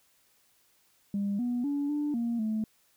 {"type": "tone with pitch steps", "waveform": "sine", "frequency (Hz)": [201, 243.4, 285.5, 294.6, 234.4, 217.8], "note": ["G3", "B3", "D4", "D4", "A#3", "A3"], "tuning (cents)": [44, -25, -49, 6, 10, -17], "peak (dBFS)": -26, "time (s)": [1.14, 2.64], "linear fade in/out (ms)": 2, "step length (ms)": 250, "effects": ["tanh soft clip ceiling -24 dBFS", "white hiss -67 dBFS RMS until 2.96 s"]}